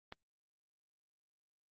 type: click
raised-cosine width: 0.3 ms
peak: -29 dBFS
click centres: 0.124 s
effects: Opus 24 kbps